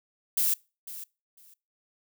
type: noise with echo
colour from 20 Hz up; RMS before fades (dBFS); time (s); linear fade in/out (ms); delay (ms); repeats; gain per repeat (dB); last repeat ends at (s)
violet; -25; 0.37-0.54; 5; 500; 2; -15; 1.54
effects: noise-tail reverb RT60 0.3 s tail -24 dB re dry